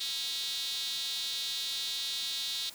square tone with high-pass filter, 148.5 Hz, D3, 20 cents sharp, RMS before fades -35 dBFS, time 0-2.7 s, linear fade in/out 10 ms, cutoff 3800 Hz, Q 5.6, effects white hiss -50 dBFS RMS until 2.74 s

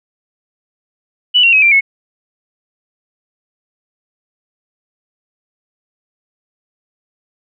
sine tone with pitch steps, 2960 / 2746 / 2547 / 2363 / 2192 Hz, F#7 / F7 / D#7 / D7 / C#7, 0 / -30 / +40 / +10 / -20 cents, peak -6 dBFS, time 1.34-1.81 s, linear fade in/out 20 ms, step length 94 ms, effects none

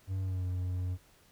triangle tone with pitch glide, 95.2 to 90.85 Hz, F#2 to F#2, +50 to -31 cents, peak -29 dBFS, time 0.07-0.98 s, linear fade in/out 50 ms, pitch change -81 cents, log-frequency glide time 0.21-0.45 s, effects pink hiss -63 dBFS RMS until 1.31 s

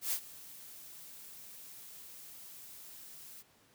blue noise with ADSR envelope, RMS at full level -32 dBFS, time 0.01-3.43 s, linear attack 110 ms, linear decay 77 ms, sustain -19 dB, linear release 26 ms, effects pink hiss -66 dBFS RMS until 3.74 s + high-pass 100 Hz 12 dB/octave

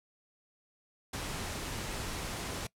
pink noise, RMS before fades -38 dBFS, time 1.13-2.67 s, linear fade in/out 5 ms, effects noise-tail reverb RT60 0.1 s tail -22 dB re dry + low-pass 11000 Hz 12 dB/octave

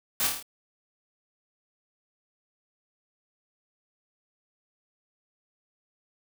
white noise with echo, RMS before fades -27 dBFS, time 0.2-0.27 s, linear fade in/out 0 ms, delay 26 ms, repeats 6, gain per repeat -3 dB, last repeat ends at 0.426 s, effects none

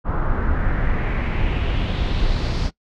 brown noise with low-pass filter sweep, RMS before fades -20 dBFS, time 0.04-2.71 s, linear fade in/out 50 ms, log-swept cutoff 1200 to 5100 Hz, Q 2.9, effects noise-tail reverb RT60 0.1 s tail -21 dB re dry

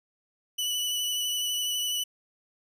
sawtooth tone with vibrato, 2966 Hz, F#7, 4 cents sharp, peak -24 dBFS, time 0.58-2.04 s, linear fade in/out 10 ms, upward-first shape sine, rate 12 Hz, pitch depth 16 cents each way, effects none

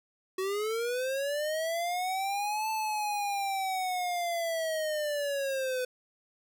square linear two-way sweep, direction up then down, 371.4 to 880 to 499.9 Hz, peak -30 dBFS, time 0.38-5.85 s, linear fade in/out 5 ms, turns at 2.7 s, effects none

